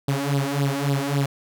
sawtooth tone with flanger, 140 Hz, C#3, 18 cents sharp, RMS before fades -23 dBFS, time 0.08-1.26 s, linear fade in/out 5 ms, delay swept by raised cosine 0.22 to 3.52 ms, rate 3.6 Hz, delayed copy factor +0.8, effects none

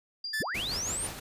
sine tone with exponential decay, 4790 Hz, D8, 33 cents sharp, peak -32 dBFS, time 0.24-0.93 s, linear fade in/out 5 ms, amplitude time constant 150 ms
45% pulse tone, 1748 Hz, A6, 12 cents flat, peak -29 dBFS, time 0.33-0.43 s, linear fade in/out 10 ms
sine linear sweep, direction up, 55.3 to 9397 Hz, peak -31 dBFS, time 0.4-1.07 s, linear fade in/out 5 ms
pink noise with tremolo, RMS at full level -37 dBFS, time 0.54-1.2 s, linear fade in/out 10 ms, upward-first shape sine, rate 6.1 Hz, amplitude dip 45%
effects resampled to 32000 Hz

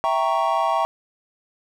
triangle chord, E diminished seventh, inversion none, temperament equal, 659.3 / 784 / 932.3 / 1108.7 Hz, E5 / G5 / Bb5 / Db6, 0 / 0 / 0 / 0 cents, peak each -22 dBFS, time 0.04-0.85 s, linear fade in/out 0 ms, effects none

